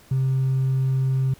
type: tone with hard clipping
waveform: triangle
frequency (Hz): 132.3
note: C3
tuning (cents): +20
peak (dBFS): -18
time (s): 0.11-1.34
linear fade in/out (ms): 5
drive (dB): 2
effects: pink hiss -52 dBFS RMS until 1.39 s